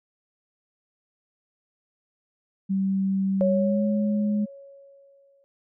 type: tone with pitch glide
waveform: sine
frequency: 193.2 to 208.3 Hz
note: G3 to G#3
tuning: -25 to +5 cents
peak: -21 dBFS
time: 2.69-4.46 s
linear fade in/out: 20 ms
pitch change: +130 cents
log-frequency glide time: 3.44-3.84 s
type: tone with exponential decay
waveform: sine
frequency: 554.4 Hz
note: C#5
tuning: in tune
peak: -19 dBFS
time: 3.41-5.44 s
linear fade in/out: 0 ms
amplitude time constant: 440 ms
effects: none